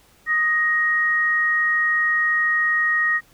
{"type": "tone pair together", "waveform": "sine", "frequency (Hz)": [1244.5, 1877.1], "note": ["D#6", "A#6"], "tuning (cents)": [0, 12], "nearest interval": "perfect fifth", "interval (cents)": 712, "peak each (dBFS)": [-26, -17], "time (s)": [0.26, 3.21], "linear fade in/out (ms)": 50, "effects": ["pink hiss -55 dBFS RMS until 3.33 s"]}